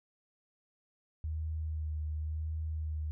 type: tone with vibrato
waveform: sine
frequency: 77.78 Hz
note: D#2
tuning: in tune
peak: -33 dBFS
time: 1.24-3.11 s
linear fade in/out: 0 ms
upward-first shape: sine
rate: 0.93 Hz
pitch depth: 24 cents each way
effects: none